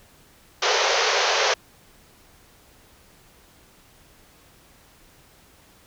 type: band-pass noise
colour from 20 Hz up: pink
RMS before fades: -21 dBFS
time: 0.62-1.54 s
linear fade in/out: 5 ms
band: 400 to 6400 Hz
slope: 96 dB/octave
effects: pink hiss -54 dBFS RMS until 5.86 s